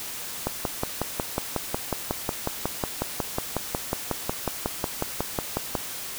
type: click train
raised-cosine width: 1 ms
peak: -10 dBFS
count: 30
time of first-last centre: 0.47-5.752 s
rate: 5.49 Hz
effects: white hiss -35 dBFS RMS until 6.18 s